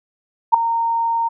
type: tone with ADSR envelope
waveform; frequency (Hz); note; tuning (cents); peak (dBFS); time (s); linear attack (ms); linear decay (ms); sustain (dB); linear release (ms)
sine; 922; A#5; -19; -3; 0.52-1.29; 22; 4; -13; 17
effects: none